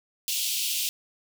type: high-pass noise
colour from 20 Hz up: pink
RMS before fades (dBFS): -28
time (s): 0.28-0.89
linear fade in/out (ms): 0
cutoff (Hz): 2700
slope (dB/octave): 48
effects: none